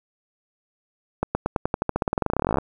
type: accelerating click train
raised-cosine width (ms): 1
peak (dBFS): -7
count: 29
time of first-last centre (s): 1.23-2.585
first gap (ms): 120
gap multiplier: 0.92
effects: 8-bit